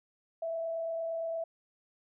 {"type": "tone with frequency modulation", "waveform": "sine", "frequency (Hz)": 659.3, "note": "E5", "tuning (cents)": 0, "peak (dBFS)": -32, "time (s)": [0.42, 1.44], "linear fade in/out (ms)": 5, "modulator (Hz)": 28.7, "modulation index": 0.28, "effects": []}